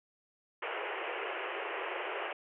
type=band-pass noise; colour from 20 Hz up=pink; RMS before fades=-38 dBFS; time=0.62-2.33 s; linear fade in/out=5 ms; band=350 to 3000 Hz; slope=96 dB/octave; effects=none